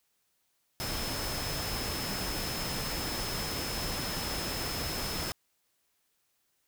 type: tone in noise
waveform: sine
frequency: 5200 Hz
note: E8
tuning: 24 cents flat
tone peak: -39 dBFS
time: 0.8-5.32 s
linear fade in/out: 0 ms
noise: pink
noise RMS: -35 dBFS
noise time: 0.8-5.32 s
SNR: -7 dB
effects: white hiss -75 dBFS RMS until 6.67 s